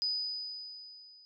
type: tone with level ramp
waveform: sine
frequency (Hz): 4978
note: D#8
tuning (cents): 0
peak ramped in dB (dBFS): -28 to -55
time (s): 0.02-1.25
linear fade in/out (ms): 0
effects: none